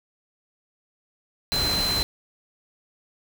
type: tone in noise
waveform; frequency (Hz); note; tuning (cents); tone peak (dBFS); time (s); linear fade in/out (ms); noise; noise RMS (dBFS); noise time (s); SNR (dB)
sine; 4076; C8; -46; -23; 1.52-2.03; 0; pink; -28; 1.52-2.03; +2
effects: none